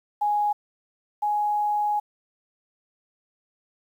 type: tone pair in turn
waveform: sine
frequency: 830.6 / 834.2 Hz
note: G#5 / G#5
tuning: 0 / +7 cents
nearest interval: unison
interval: 7 cents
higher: second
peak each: -20 / -21 dBFS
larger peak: first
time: 0.21-0.53 / 1.22-2 s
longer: second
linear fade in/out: 10 ms
effects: 9-bit